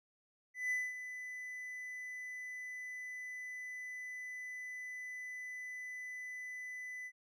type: tone with ADSR envelope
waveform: triangle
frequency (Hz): 2000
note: B6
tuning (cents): +21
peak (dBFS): -30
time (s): 0.54-7.12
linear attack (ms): 170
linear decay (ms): 220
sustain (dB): -11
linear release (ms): 58
effects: none